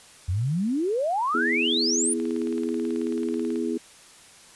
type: exponential sweep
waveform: sine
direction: up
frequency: 83 to 10000 Hz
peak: -22 dBFS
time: 0.28-2.14 s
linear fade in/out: 10 ms
type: chord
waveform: sine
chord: E major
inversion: second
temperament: equal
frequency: 246.9 / 329.6 / 415.3 Hz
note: B3 / E4 / G#4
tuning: 0 / 0 / 0 cents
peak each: -28 / -28 / -30 dBFS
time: 1.34-3.78 s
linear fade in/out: 10 ms
type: click train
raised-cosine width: 0.3 ms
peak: -27 dBFS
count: 26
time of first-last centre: 2.2-3.559 s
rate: 18.4 Hz
effects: white hiss -50 dBFS RMS until 4.55 s + resampled to 24000 Hz